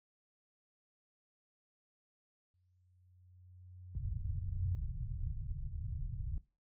sine tone with exponential growth, 90.7 Hz, F#2, 34 cents flat, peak -33 dBFS, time 2.54-4.75 s, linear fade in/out 0 ms, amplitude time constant 480 ms
pink low-pass noise, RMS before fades -40 dBFS, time 3.95-6.38 s, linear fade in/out 2 ms, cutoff 140 Hz, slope 48 dB/octave
effects noise-tail reverb RT60 0.3 s tail -18 dB re dry

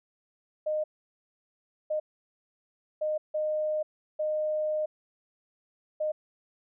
sine tone bursts at uneven times, 614 Hz, D#5, 23 cents flat, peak -26 dBFS, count 6, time 0.66-0.84 / 1.9-2 / 3.01-3.18 / 3.34-3.83 / 4.19-4.86 / 6-6.12 s, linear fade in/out 10 ms, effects none

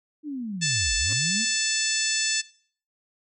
sine linear two-way sweep, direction down then up, 311.1 to 43.1 to 240.2 Hz, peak -29 dBFS, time 0.23-1.46 s, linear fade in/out 50 ms, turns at 0.95 s
harmonic tone, 880 Hz, A5, in tune, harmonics 2 / 3 / 4 / 5 / 6 / 7 / 8 / 9, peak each -31 / -31 / -31 / -31 / -31 / -31 / -31 / -31 dBFS, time 0.61-2.42 s, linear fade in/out 20 ms
35% pulse tone with exponential growth, 273.9 Hz, C#4, 21 cents flat, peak -34 dBFS, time 1.01-1.13 s, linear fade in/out 1 ms, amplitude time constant 26 ms
effects noise-tail reverb RT60 0.5 s tail -20 dB re dry

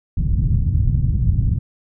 white low-pass noise, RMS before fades -17 dBFS, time 0.17-1.59 s, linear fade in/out 5 ms, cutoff 130 Hz, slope 24 dB/octave, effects none

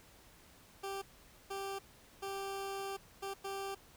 20% pulse tone bursts at uneven times, 392 Hz, G4, in tune, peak -34 dBFS, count 5, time 0.83-1.02 / 1.5-1.79 / 2.22-2.97 / 3.22-3.34 / 3.44-3.75 s, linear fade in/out 10 ms, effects pink hiss -61 dBFS RMS until 3.96 s

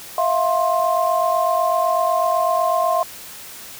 sine tone cluster, 653 / 701 / 1056 Hz, E5 / F5 / C6, -17 / +6 / +16 cents, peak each -20 dBFS, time 0.18-3.03 s, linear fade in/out 2 ms, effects white hiss -37 dBFS RMS until 3.79 s

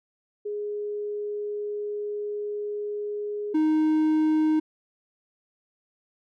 sine / triangle tone pair in turn, 415.3 / 311.1 Hz, G#4 / D#4, 0 / 0 cents, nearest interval perfect fourth, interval 500 cents, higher first, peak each -28 / -17 dBFS, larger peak second, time 0.45-3.54 / 3.54-4.6 s, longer first, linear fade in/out 10 ms, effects none

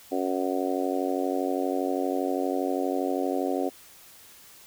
harmonic tone, 92.5 Hz, F#2, in tune, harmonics 3 / 4 / 5 / 6 / 7 / 8, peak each -29 / -31 / -33 / -33 / -35 / -33 dBFS, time 0.11-3.7 s, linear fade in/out 20 ms, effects white hiss -51 dBFS RMS until 4.66 s

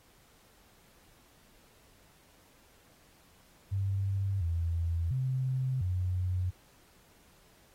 sine tone with pitch steps, 97.8 / 83.9 / 130.3 / 91.1 Hz, G2 / E2 / C3 / F#2, -4 / +31 / -7 / -26 cents, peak -28 dBFS, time 3.71-6.51 s, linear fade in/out 20 ms, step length 700 ms, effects pink hiss -63 dBFS RMS until 7.74 s + AAC 48 kbps

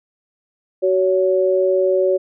sine tone pair together, 375.3 / 562.3 Hz, F#4 / C#5, +25 / +25 cents, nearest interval perfect fifth, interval 700 cents, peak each -16 dBFS, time 0.82-2.18 s, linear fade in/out 20 ms, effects none

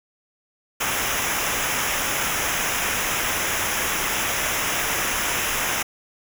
pink noise with comb filter, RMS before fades -24 dBFS, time 0.8-5.83 s, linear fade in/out 10 ms, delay 0.23 ms, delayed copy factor -0.75, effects none

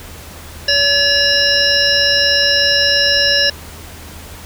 harmonic tone with a mistuned harmonic, 568 Hz, C#5, 42 cents sharp, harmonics 1 / 3 / 5 / 7 / 9 / 10, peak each -20 / -16 / -19 / -20 / -17 / -16 dBFS, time 0.68-3.5 s, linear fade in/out 5 ms, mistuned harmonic 10, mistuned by -61 cents, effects added 80 Hz sine -35 dBFS peak until 4.45 s + pink hiss -35 dBFS RMS until 4.45 s

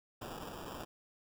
white noise with sample-and-hold, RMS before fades -45 dBFS, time 0.21-0.85 s, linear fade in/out 10 ms, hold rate 2100 Hz, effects none

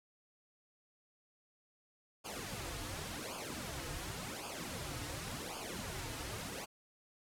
pink noise with flanger, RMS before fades -43 dBFS, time 2.24-6.66 s, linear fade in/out 20 ms, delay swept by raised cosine 0.51 to 5.21 ms, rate 0.9 Hz, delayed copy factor -0.8, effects low-pass 12000 Hz 12 dB/octave

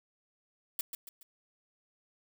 blue noise with echo, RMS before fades -33 dBFS, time 0.79-0.81 s, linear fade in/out 2 ms, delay 140 ms, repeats 3, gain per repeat -7 dB, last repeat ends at 1.23 s, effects none

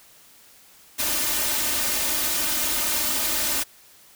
white noise with comb filter, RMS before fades -24 dBFS, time 0.98-3.64 s, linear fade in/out 20 ms, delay 3.3 ms, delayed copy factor +0.85, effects white hiss -52 dBFS RMS until 4.15 s

